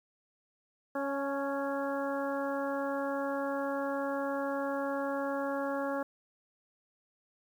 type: harmonic tone with a mistuned harmonic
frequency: 277.2 Hz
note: C#4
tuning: in tune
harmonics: 1 / 2 / 3 / 4 / 5 / 6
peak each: -36 / -34 / -40 / -41 / -42 / -44 dBFS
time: 0.95-6.03 s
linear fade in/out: 5 ms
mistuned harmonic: 3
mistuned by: +18 cents
effects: 10-bit